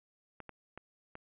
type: clicks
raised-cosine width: 0.5 ms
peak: -30 dBFS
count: 4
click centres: 0.403 / 0.493 / 0.776 / 1.154 s
effects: resampled to 8000 Hz + 10-bit